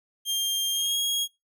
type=tone with pitch glide; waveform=sawtooth; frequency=3199 to 3287 Hz; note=G7 to G#7; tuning=+34 to -19 cents; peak=-21 dBFS; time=0.25-1.28 s; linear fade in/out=50 ms; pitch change=+47 cents; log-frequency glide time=0.71-0.98 s; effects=noise-tail reverb RT60 0.2 s tail -22 dB re dry